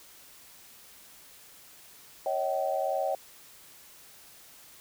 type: tone cluster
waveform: sine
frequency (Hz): 553 / 635 / 765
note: C#5 / D#5 / G5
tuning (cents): -4 / +35 / -42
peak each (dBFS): -31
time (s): 2.26-3.15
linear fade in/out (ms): 2
effects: white hiss -53 dBFS RMS until 4.8 s